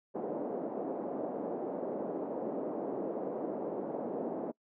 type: band-pass noise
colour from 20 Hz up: white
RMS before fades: -37 dBFS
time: 0.14-4.52 s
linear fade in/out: 20 ms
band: 220 to 620 Hz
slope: 24 dB/octave
effects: noise-tail reverb RT60 0.1 s tail -25 dB re dry